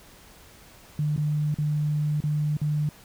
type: tone with dropouts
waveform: sine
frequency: 150 Hz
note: D3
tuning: 37 cents sharp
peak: -22 dBFS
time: 0.99-2.89 s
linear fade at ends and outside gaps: 2 ms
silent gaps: 1.163-1.177 / 1.543-1.585 / 2.204-2.238 / 2.569-2.615 s
effects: pink hiss -51 dBFS RMS until 3.04 s